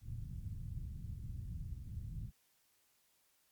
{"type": "low-pass noise", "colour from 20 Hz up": "white", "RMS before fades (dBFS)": -44, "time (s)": [0.01, 2.32], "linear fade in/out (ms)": 50, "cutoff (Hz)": 130, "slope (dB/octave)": 24, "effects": ["white hiss -74 dBFS RMS until 3.51 s", "MP3 96 kbps"]}